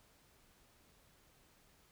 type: silence
effects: pink hiss -68 dBFS RMS until 1.91 s